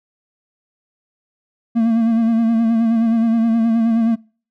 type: tone with vibrato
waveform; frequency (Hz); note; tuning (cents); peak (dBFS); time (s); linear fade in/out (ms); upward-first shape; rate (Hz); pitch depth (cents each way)
triangle; 227.9; A#3; -39; -10; 1.75-4.16; 20; sine; 9.5; 39
effects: noise-tail reverb RT60 0.4 s tail -25 dB re dry